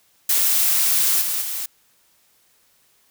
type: noise with level steps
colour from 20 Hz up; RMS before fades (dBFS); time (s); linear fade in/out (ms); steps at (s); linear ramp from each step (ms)
blue; -18 / -23 / -27; 0.29-1.66; 5; 1.21 / 1.41; 10
effects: white hiss -60 dBFS RMS until 3.1 s